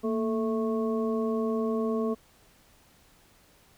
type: harmonic tone with a mistuned harmonic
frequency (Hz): 219.7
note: A3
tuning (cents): -2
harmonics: 1 / 2 / 3 / 5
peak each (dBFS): -28 / -29 / -37 / -38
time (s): 0.03-2.15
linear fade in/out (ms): 20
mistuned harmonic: 1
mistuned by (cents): +74
effects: pink hiss -60 dBFS RMS until 3.77 s